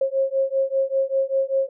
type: beating tone pair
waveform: sine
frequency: 536 / 541.1 Hz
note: C5 / C#5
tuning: +42 / -42 cents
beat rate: 5.1 Hz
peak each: -22 dBFS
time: 0.01-1.69 s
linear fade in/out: 5 ms
effects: none